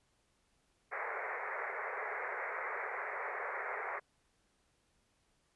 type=band-pass noise; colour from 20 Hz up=white; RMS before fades=-40 dBFS; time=0.91-4 s; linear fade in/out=20 ms; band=390 to 2200 Hz; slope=96 dB/octave; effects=pink hiss -75 dBFS RMS until 5.55 s + resampled to 24000 Hz